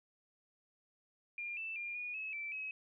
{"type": "tone with pitch steps", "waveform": "sine", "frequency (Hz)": [2404, 2651, 2402, 2451, 2581, 2330, 2556], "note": ["D7", "E7", "D7", "D#7", "E7", "D7", "D#7"], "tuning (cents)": [40, 9, 38, -27, -37, -14, 46], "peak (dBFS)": -39, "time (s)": [1.38, 2.71], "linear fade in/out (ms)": 2, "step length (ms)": 190, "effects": []}